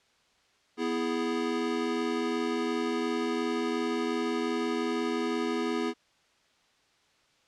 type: chord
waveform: square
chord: E major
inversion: second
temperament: equal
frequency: 246.9 / 329.6 / 415.3 Hz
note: B3 / E4 / G#4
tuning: 0 / 0 / 0 cents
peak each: -33 dBFS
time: 0.77-5.94 s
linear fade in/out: 50 ms
effects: white hiss -66 dBFS RMS until 7.47 s + low-pass 5000 Hz 12 dB/octave